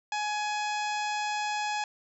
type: harmonic tone with a mistuned harmonic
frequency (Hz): 840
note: G#5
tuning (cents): +19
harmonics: 1 / 2 / 3 / 4 / 5 / 6 / 7 / 8 / 9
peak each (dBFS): -30 / -37 / -37 / -42 / -45 / -43 / -49 / -46 / -49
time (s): 0.12-1.84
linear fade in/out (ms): 2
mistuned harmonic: 9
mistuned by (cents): -36
effects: none